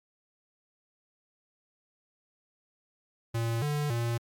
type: tone with pitch steps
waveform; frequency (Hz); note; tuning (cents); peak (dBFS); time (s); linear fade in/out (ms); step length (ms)
square; 115.4 / 147.5 / 117.4; A#2 / D3 / A#2; -17 / +8 / +13; -28; 3.34-4.18; 10; 280
effects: MP3 96 kbps